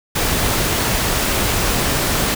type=noise; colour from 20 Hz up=pink; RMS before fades=-18 dBFS; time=0.15-2.35 s; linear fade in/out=10 ms; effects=none